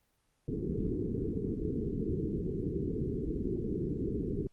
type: low-pass noise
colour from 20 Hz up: white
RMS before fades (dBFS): -34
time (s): 0.48-4.47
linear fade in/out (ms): 2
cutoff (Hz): 440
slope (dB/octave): 96
effects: pink hiss -75 dBFS RMS until 4.52 s + Opus 24 kbps